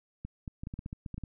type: clicks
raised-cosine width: 5 ms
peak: -26 dBFS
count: 12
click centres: 0.25 / 0.478 / 0.635 / 0.671 / 0.739 / 0.791 / 0.861 / 0.929 / 1.062 / 1.143 / 1.18 / 1.237 s
effects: none